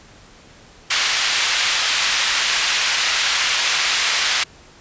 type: band-pass noise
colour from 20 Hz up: pink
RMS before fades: -19 dBFS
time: 0.9-4.44 s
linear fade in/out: 10 ms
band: 1800 to 5800 Hz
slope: 12 dB/octave
effects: pink hiss -46 dBFS RMS until 4.8 s + resampled to 16000 Hz